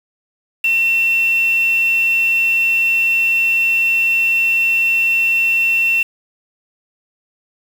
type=tone with quantisation; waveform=sine; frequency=2704 Hz; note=E7; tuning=43 cents sharp; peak=-12 dBFS; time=0.64-6.03 s; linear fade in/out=5 ms; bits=5; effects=none